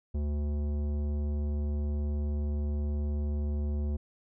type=tone with tanh clipping; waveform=sine; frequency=73.42 Hz; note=D2; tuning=in tune; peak=-30 dBFS; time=0.14-3.97 s; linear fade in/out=10 ms; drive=14 dB; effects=none